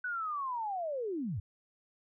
sine linear sweep, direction down, 1500 to 77.78 Hz, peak -33 dBFS, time 0.04-1.4 s, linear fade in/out 5 ms, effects none

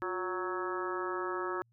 harmonic tone with a mistuned harmonic, 185.5 Hz, F#3, 5 cents sharp, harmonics 2 / 3 / 4 / 5 / 6 / 7 / 8 / 9, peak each -36 / -45 / -48 / -42 / -41 / -39 / -51 / -43 dBFS, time 0.02-1.62 s, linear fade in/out 0 ms, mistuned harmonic 2, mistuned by -54 cents, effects added 117 Hz sine -66 dBFS peak until 1.72 s

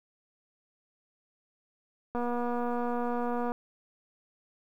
click train, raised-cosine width 1 ms, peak -20 dBFS, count 331, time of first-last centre 2.15-3.519 s, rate 241 Hz, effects 10-bit

